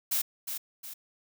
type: noise with echo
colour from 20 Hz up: blue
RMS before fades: -28 dBFS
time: 0.11-0.22 s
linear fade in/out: 10 ms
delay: 360 ms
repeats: 2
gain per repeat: -7 dB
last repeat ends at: 0.94 s
effects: none